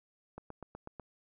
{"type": "click train", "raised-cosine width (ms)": 1, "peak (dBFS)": -30, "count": 6, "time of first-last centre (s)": [0.38, 0.997], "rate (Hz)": 8.1, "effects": []}